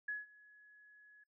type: tone with ADSR envelope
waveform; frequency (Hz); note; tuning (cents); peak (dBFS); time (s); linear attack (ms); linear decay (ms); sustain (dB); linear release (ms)
sine; 1689; G#6; +29; -35; 0.08-1.24; 7; 170; -24; 8
effects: noise-tail reverb RT60 0.1 s tail -21 dB re dry